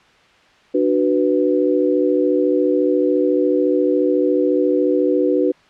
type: chord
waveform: sine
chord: B minor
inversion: first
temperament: just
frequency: 296.3 / 370.4 / 493.9 Hz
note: D4 / F#4 / B4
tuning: +15 / +2 / 0 cents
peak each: -18 dBFS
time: 0.74-5.52 s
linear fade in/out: 10 ms
effects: white hiss -51 dBFS RMS until 5.69 s + low-pass 3000 Hz 12 dB/octave